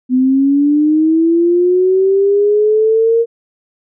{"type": "linear sweep", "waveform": "sine", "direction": "up", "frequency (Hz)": [250.9, 466.2], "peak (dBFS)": -8, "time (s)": [0.09, 3.26], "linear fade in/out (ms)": 50, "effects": []}